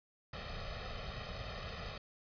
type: noise with comb filter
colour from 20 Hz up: pink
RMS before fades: -43 dBFS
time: 0.33-1.98 s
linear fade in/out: 5 ms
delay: 1.6 ms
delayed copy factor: +0.85
effects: resampled to 11025 Hz